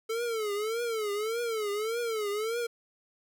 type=tone with vibrato; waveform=square; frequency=440 Hz; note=A4; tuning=in tune; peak=-30 dBFS; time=0.09-2.67 s; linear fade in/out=10 ms; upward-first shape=triangle; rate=1.7 Hz; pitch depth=160 cents each way; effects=none